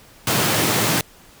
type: high-pass noise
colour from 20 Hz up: pink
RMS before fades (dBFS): -19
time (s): 0.27-1.01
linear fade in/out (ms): 2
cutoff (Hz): 100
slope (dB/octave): 48
effects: pink hiss -48 dBFS RMS until 1.4 s